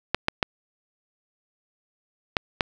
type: clicks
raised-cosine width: 0.3 ms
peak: -4 dBFS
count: 5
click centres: 0.146 / 0.284 / 0.428 / 2.368 / 2.608 s
effects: none